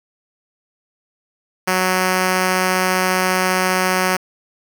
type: tone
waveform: 5% pulse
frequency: 185.1 Hz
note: F#3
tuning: 1 cent sharp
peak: -4 dBFS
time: 1.67-4.17 s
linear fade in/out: 10 ms
effects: 7-bit